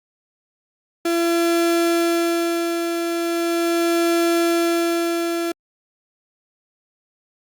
35% pulse tone with tremolo, 338.4 Hz, E4, 45 cents sharp, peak -14 dBFS, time 1.05-5.52 s, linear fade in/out 5 ms, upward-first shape sine, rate 0.39 Hz, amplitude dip 45%, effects Opus 48 kbps

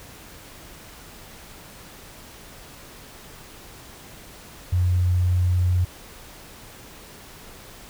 sine tone, 90 Hz, F#2, 47 cents flat, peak -17 dBFS, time 4.72-5.85 s, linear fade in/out 10 ms, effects pink hiss -44 dBFS RMS until 7.89 s

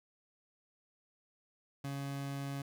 30% pulse tone, 139.2 Hz, C#3, 8 cents sharp, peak -35 dBFS, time 1.84-2.62 s, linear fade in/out 5 ms, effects none

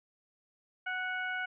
harmonic tone with a mistuned harmonic, 740 Hz, F#5, in tune, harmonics 1 / 2 / 3 / 4, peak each -41 / -34 / -41 / -47 dBFS, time 0.86-1.46 s, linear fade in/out 10 ms, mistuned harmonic 4, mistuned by -29 cents, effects none

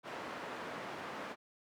white band-pass noise, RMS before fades -44 dBFS, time 0.03-1.36 s, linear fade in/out 50 ms, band 170 to 1400 Hz, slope 12 dB/octave, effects none

